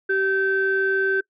sine tone pair together, 386.8 / 1547 Hz, G4 / G6, -23 / -23 cents, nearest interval 2 octaves, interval 2400 cents, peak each -21 / -20 dBFS, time 0.09-1.21 s, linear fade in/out 10 ms, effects noise-tail reverb RT60 0.1 s tail -25 dB re dry + tanh soft clip ceiling -11 dBFS

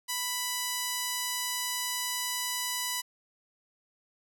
5% pulse tone, 990 Hz, B5, 4 cents sharp, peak -18 dBFS, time 0.08-3.02 s, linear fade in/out 20 ms, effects none

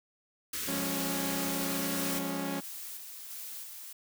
white band-stop noise, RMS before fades -36 dBFS, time 0.53-2.19 s, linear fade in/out 5 ms, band 490 to 1100 Hz, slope 48 dB/octave
sawtooth chord, Db major, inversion first, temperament equal with one note detuned, 177.56 / 207.7 / 277.2 Hz, F3 / Ab3 / Db4, +29 / 0 / 0 cents, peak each -34 / -36 / -31 dBFS, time 0.67-2.61 s, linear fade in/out 20 ms
blue noise with tremolo, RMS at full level -42 dBFS, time 1.97-3.93 s, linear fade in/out 5 ms, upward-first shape square, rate 1.5 Hz, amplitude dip 30%
effects none

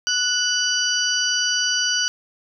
sine tone cluster, 1476 / 2972 / 4663 / 5840 Hz, F#6 / F#7 / D8 / F#8, -5 / +7 / -13 / -24 cents, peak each -24 dBFS, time 0.07-2.08 s, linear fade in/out 0 ms, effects none

